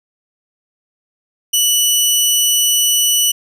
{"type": "tone", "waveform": "15% pulse", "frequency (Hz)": 2960, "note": "F#7", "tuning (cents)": 0, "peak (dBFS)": -4, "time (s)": [1.53, 3.32], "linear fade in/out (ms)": 10, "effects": []}